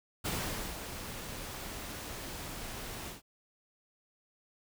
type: noise with ADSR envelope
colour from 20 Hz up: pink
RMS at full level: -34 dBFS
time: 0.24-3.22 s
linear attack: 18 ms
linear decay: 500 ms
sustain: -8 dB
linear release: 130 ms
effects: none